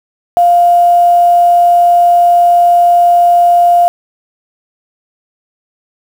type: tone with quantisation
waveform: sine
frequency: 698.5 Hz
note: F5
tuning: in tune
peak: -4 dBFS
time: 0.37-3.88 s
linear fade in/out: 0 ms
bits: 5
effects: none